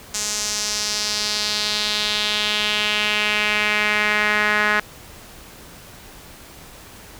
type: tone with band-pass filter sweep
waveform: sawtooth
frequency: 210.2 Hz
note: G#3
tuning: 21 cents sharp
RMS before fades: -21 dBFS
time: 0.14-4.8 s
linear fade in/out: 5 ms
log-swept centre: 6700 to 1700 Hz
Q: 2.6
effects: pink hiss -42 dBFS RMS until 7.19 s